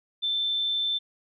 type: tone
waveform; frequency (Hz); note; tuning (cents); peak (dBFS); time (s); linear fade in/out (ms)
sine; 3544; A7; +12; -24; 0.22-0.99; 20
effects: none